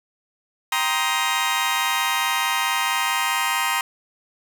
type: chord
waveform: 20% pulse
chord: C minor seventh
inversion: second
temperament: just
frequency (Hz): 784.9 / 941.9 / 1046.5 / 1255.8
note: G5 / Bb5 / C6 / Eb6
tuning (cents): +2 / +18 / 0 / +16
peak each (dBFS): -24 / -19 / -21 / -21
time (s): 0.72-3.81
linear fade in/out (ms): 2
effects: none